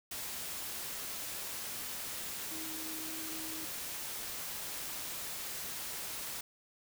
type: tone in noise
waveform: sine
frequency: 318 Hz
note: D#4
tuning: 38 cents sharp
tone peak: -46 dBFS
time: 2.51-3.65 s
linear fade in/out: 5 ms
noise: white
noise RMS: -41 dBFS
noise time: 0.11-6.41 s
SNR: -8 dB
effects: none